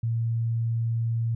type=tone; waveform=sine; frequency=115 Hz; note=A#2; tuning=23 cents flat; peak=-23 dBFS; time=0.03-1.35 s; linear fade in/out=5 ms; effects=none